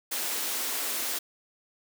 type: high-pass noise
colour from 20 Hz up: white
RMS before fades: -31 dBFS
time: 0.11-1.19 s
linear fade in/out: 10 ms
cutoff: 230 Hz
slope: 96 dB/octave
effects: none